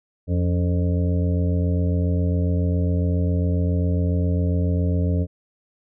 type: harmonic tone with a mistuned harmonic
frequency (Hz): 87.31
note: F2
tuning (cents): 0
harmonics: 1 / 2 / 3 / 5 / 6 / 7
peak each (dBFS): -19 / -25 / -29 / -33 / -35 / -36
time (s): 0.27-5.27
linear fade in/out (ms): 50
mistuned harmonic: 3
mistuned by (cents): +100
effects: none